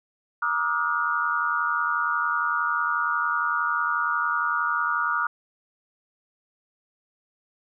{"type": "tone cluster", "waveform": "sine", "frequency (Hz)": [944, 1184, 1275, 1430], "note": ["A#5", "D6", "D#6", "F6"], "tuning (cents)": [22, 14, 42, 41], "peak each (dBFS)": [-32, -27, -29, -25], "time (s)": [0.42, 5.27], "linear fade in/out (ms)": 5, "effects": []}